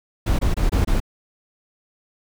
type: noise bursts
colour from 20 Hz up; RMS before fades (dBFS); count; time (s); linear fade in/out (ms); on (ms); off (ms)
brown; -18; 5; 0.26-1.002; 10; 130; 23
effects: none